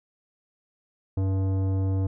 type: tone with tanh clipping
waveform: triangle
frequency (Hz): 95.8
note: G2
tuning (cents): -39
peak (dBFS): -24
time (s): 1.17-2.07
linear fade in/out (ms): 5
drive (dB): 18
effects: none